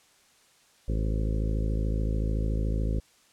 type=harmonic tone with a mistuned harmonic; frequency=53.7 Hz; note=A1; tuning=41 cents flat; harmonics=1 / 2 / 3 / 4 / 5 / 6 / 7 / 8 / 9 / 10; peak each=-26 / -32 / -36 / -38 / -40 / -42 / -43 / -44 / -45 / -46 dBFS; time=0.88-3 s; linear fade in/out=5 ms; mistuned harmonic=9; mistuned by=+40 cents; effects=white hiss -61 dBFS RMS until 3.32 s + low-pass 9000 Hz 12 dB/octave